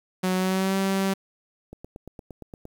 sawtooth tone with pitch glide, 185 to 193.41 Hz, F#3 to G3, 0 to -23 cents, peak -18 dBFS, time 0.23-1.14 s, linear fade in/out 10 ms, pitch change +77 cents, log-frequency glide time 0.36-0.76 s
click train, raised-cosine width 2 ms, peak -26 dBFS, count 9, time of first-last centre 1.73-2.654 s, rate 8.66 Hz
effects 9-bit

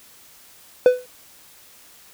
triangle tone with exponential decay, 500 Hz, B4, 21 cents sharp, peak -4 dBFS, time 0.86-1.06 s, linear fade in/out 1 ms, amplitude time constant 42 ms, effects white hiss -49 dBFS RMS until 2.13 s

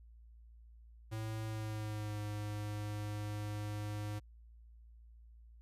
square tone with pitch glide, 110 to 104.73 Hz, A2 to G#2, 0 to +15 cents, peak -39 dBFS, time 1.11-4.2 s, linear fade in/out 20 ms, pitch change -85 cents, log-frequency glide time 1.46-2.19 s, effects added 57 Hz sine -55 dBFS peak until 5.61 s + resampled to 32000 Hz

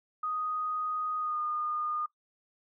sine tone with pitch glide, 1245 to 1220.8 Hz, D#6 to D#6, +1 to -33 cents, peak -30 dBFS, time 0.23-2.06 s, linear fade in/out 5 ms, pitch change -34 cents, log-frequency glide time 1.19-1.39 s, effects noise-tail reverb RT60 0.1 s tail -18 dB re dry

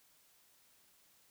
silence, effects white hiss -68 dBFS RMS until 1.3 s

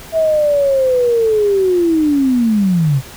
sine linear sweep, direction down, 654 to 127.1 Hz, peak -10 dBFS, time 0.12-3.02 s, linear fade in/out 50 ms, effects pink hiss -35 dBFS RMS until 3.16 s

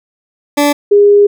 20% pulse / sine tone pair in turn, 289.9 / 408.4 Hz, D4 / G#4, -22 / -29 cents, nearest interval tritone, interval 593 cents, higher second, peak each -3 dBFS, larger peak neither, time 0.57-0.73 / 0.91-1.27 s, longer second, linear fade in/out 10 ms, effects none

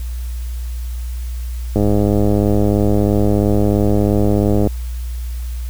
click train, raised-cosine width 2 ms, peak -3 dBFS, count 301, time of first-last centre 1.76-4.673 s, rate 103 Hz, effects added 60 Hz sine -21 dBFS peak until 5.69 s + white hiss -42 dBFS RMS until 5.69 s

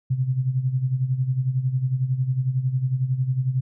sine tone with tremolo, 129.5 Hz, C3, 17 cents flat, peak -17 dBFS, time 0.1-3.61 s, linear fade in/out 10 ms, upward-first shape sine, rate 11 Hz, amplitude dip 70%, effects none

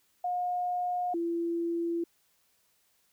sine tone pair in turn, 717 / 338.4 Hz, F5 / E4, +45 / +45 cents, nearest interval octave + minor second, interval 1300 cents, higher first, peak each -28 dBFS, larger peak neither, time 0.24-1.14 / 1.14-2.04 s, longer neither, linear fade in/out 5 ms, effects white hiss -70 dBFS RMS until 3.12 s

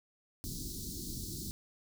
pink band-stop noise, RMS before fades -41 dBFS, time 0.44-1.51 s, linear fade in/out 0 ms, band 360 to 4100 Hz, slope 48 dB/octave, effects none

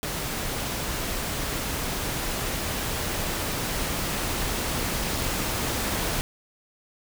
pink noise with level ramp, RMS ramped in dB -30 to -27 dBFS, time 0.03-6.21 s, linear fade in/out 0 ms, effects none

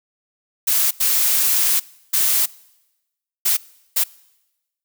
blue noise bursts at uneven times, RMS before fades -17 dBFS, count 5, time 0.67-0.91 / 1-1.8 / 2.13-2.46 / 3.45-3.57 / 3.96-4.04 s, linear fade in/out 10 ms, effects noise-tail reverb RT60 1.0 s tail -23 dB re dry

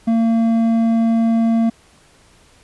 sine tone with hard clipping, 227.8 Hz, A#3, 40 cents flat, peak -14 dBFS, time 0.07-1.7 s, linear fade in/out 10 ms, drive 6 dB, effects pink hiss -51 dBFS RMS until 2.63 s + resampled to 24000 Hz

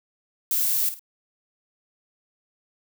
violet noise with echo, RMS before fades -23 dBFS, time 0.51-0.89 s, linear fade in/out 2 ms, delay 52 ms, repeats 2, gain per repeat -11 dB, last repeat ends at 0.994 s, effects none

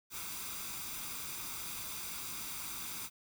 white noise with comb filter, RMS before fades -42 dBFS, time 0.1-3.1 s, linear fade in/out 50 ms, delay 0.83 ms, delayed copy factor +0.6, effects none

